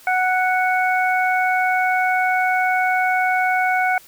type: harmonic tone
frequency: 740 Hz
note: F#5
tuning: in tune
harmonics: 1 / 2 / 3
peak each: -18 / -21 / -23 dBFS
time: 0.07-3.98 s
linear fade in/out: 2 ms
effects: white hiss -47 dBFS RMS until 4.07 s